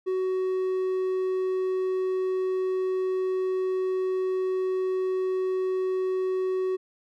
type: tone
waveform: triangle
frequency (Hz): 373.7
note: F#4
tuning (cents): +17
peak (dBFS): -22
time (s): 0.06-6.77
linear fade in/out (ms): 20
effects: none